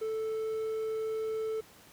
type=tone; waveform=triangle; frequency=440 Hz; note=A4; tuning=in tune; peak=-29 dBFS; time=0.01-1.61 s; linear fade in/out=10 ms; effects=pink hiss -56 dBFS RMS until 1.92 s + high-pass 80 Hz 12 dB/octave